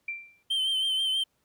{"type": "tone with exponential decay", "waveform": "sine", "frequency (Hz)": 2356, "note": "D7", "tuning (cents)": 5, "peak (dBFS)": -28, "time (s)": [0.08, 0.43], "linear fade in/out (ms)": 5, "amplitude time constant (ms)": 75}
{"type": "tone with vibrato", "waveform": "triangle", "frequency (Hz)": 3110, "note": "G7", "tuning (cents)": -14, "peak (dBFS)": -23, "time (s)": [0.5, 1.24], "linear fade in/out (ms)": 10, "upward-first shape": "sine", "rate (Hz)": 6.2, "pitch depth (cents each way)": 36}
{"effects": ["pink hiss -73 dBFS RMS until 1.44 s", "high-pass 60 Hz 12 dB/octave"]}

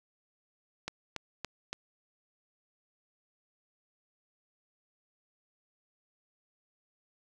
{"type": "click train", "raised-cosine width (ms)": 0.2, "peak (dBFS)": -18, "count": 4, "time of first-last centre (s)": [0.88, 1.73], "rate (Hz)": 3.53, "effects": []}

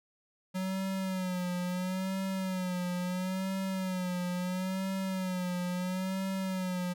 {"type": "tone with vibrato", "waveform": "square", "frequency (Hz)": 185, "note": "F#3", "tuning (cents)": 0, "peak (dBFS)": -32, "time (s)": [0.54, 6.94], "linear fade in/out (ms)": 20, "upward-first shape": "sine", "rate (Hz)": 0.74, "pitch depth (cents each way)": 62, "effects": []}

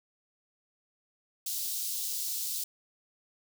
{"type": "high-pass noise", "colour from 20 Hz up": "white", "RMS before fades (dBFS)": -34, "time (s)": [1.46, 2.64], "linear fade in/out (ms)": 5, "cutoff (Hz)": 3800, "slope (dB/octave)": 24, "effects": []}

